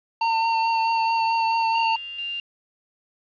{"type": "tone with vibrato", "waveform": "square", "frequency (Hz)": 907, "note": "A#5", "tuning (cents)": -48, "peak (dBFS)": -20, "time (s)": [0.21, 1.96], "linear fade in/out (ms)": 5, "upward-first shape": "triangle", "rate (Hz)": 4.6, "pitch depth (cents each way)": 19}
{"type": "tone with tremolo", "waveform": "sine", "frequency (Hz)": 2794, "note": "F7", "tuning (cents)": 0, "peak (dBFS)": -27, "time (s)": [1.75, 2.4], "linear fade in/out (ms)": 2, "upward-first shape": "square", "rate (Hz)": 2.3, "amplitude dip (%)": 45}
{"effects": ["resampled to 11025 Hz", "8-bit"]}